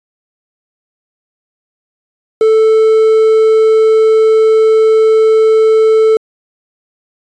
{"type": "tone with quantisation", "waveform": "triangle", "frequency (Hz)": 440, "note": "A4", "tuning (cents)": 0, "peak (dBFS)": -3, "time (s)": [2.41, 6.17], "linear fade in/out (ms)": 2, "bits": 5, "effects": ["resampled to 22050 Hz"]}